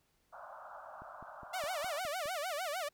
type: band-pass noise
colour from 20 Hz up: pink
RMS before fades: -50 dBFS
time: 0.32-2 s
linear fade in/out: 20 ms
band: 580 to 1500 Hz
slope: 96 dB/octave
type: click train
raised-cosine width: 3 ms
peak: -40 dBFS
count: 7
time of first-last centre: 1.02-2.257 s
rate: 4.85 Hz
type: tone with vibrato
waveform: sawtooth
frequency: 659.3 Hz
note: E5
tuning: in tune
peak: -32 dBFS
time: 1.53-2.89 s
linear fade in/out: 10 ms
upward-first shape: sine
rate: 6.6 Hz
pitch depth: 250 cents each way
effects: pink hiss -75 dBFS RMS until 2.93 s